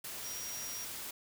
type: tone in noise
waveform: sine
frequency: 5700 Hz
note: F8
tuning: 34 cents sharp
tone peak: -42 dBFS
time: 0.24-0.85 s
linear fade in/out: 5 ms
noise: white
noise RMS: -43 dBFS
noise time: 0.04-1.11 s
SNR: -2 dB
effects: none